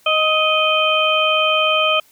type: harmonic tone with a mistuned harmonic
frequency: 622.3 Hz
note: D#5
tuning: in tune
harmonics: 1 / 2 / 4 / 5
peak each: -19 / -19 / -19 / -19 dBFS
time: 0.06-2 s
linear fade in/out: 5 ms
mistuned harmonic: 2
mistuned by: +19 cents
effects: white hiss -53 dBFS RMS until 2.11 s